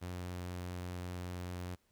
sawtooth tone, 89.5 Hz, F2, 43 cents sharp, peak -36 dBFS, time 0.01-1.76 s, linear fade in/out 20 ms, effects pink hiss -75 dBFS RMS until 1.91 s

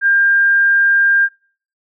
sine tone, 1600 Hz, G6, 35 cents sharp, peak -9 dBFS, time 0.01-1.29 s, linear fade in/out 50 ms, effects noise-tail reverb RT60 0.5 s tail -26 dB re dry

